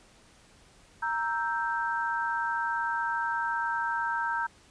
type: chord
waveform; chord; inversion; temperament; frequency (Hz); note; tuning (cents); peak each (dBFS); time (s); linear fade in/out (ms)
sine; E diminished; second; equal; 932.3 / 1318.5 / 1568; Bb5 / E6 / G6; 0 / 0 / 0; -30 / -35 / -31; 1.02-4.47; 10
effects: pink hiss -58 dBFS RMS until 4.7 s + resampled to 22050 Hz